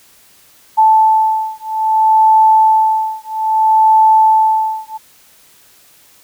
sine beating tone pair, 876 / 876.61 Hz, A5 / A5, -8 / -7 cents, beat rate 0.61 Hz, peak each -11 dBFS, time 0.77-4.98 s, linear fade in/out 20 ms, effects white hiss -47 dBFS RMS until 6.23 s

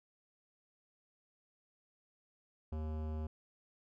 sine tone with hard clipping, 77.78 Hz, D#2, in tune, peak -39 dBFS, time 2.72-3.27 s, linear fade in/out 5 ms, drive 18 dB, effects none

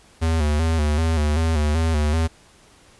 square tone with vibrato, 78 Hz, D#2, 5 cents sharp, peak -18 dBFS, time 0.21-2.28 s, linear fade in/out 20 ms, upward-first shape square, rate 2.6 Hz, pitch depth 71 cents each way, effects pink hiss -52 dBFS RMS until 2.99 s + resampled to 24000 Hz

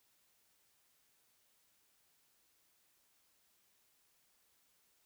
silence, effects white hiss -74 dBFS RMS until 5.05 s

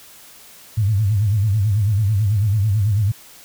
sine tone with vibrato, 103.5 Hz, G#2, 5 cents flat, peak -14 dBFS, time 0.77-3.12 s, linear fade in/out 10 ms, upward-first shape sine, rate 9.1 Hz, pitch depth 140 cents each way, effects white hiss -44 dBFS RMS until 3.44 s

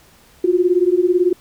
sine beating tone pair, 349.2 / 367.2 Hz, F4 / F#4, 0 / -13 cents, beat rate 18 Hz, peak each -15 dBFS, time 0.44-1.33 s, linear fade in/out 5 ms, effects pink hiss -50 dBFS RMS until 1.4 s

